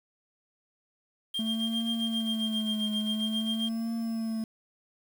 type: tone with tremolo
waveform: triangle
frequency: 3198 Hz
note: G7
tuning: 34 cents sharp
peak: -27 dBFS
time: 1.34-3.69 s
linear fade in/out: 5 ms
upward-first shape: sine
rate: 7.5 Hz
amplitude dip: 75%
type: tone with vibrato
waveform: triangle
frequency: 220.8 Hz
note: A3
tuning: 6 cents sharp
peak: -27 dBFS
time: 1.39-4.44 s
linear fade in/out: 2 ms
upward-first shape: triangle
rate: 0.49 Hz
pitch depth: 66 cents each way
effects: 8-bit